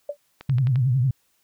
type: tone with exponential decay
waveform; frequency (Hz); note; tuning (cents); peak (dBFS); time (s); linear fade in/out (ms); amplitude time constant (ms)
sine; 580; D5; -22; -22; 0.09-0.17; 5; 16
type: click train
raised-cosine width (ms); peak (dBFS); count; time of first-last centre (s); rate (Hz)
0.3; -22; 5; 0.41-0.758; 11.5
type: tone with vibrato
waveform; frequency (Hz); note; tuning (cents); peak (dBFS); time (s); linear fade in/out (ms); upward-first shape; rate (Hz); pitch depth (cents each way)
sine; 128.1; C3; -36; -17; 0.49-1.11; 5; triangle; 11; 170
effects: white hiss -67 dBFS RMS until 1.43 s